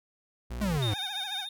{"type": "tone", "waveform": "40% pulse", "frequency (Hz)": 59.7, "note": "A#1", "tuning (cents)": 42, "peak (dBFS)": -33, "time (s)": [0.5, 0.79], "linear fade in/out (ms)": 10}
{"type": "exponential sweep", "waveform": "square", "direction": "down", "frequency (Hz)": [219.1, 97.4], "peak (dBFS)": -27, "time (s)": [0.61, 0.94], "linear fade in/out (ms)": 5}
{"type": "tone with tremolo", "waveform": "triangle", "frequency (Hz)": 3666, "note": "A#7", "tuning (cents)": -30, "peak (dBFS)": -30, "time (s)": [0.82, 1.49], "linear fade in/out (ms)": 5, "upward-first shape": "square", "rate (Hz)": 6, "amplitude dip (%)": 40}
{"type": "tone with vibrato", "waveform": "20% pulse", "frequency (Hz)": 792, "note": "G5", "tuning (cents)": 18, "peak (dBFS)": -33, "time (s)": [0.88, 1.48], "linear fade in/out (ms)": 50, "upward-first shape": "triangle", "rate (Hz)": 14, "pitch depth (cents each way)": 140}
{"effects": []}